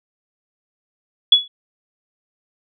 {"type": "tone with exponential decay", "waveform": "sine", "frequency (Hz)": 3390, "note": "G#7", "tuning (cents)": 35, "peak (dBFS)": -3, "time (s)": [1.32, 1.48], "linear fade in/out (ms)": 5, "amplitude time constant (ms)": 34, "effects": []}